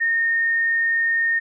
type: tone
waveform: sine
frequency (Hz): 1836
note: A#6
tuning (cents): -27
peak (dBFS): -17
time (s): 0-1.4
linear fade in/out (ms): 20
effects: none